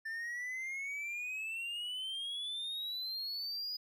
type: exponential sweep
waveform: triangle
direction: up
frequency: 1774 to 4968 Hz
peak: -36 dBFS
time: 0.05-3.77 s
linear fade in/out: 10 ms
effects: none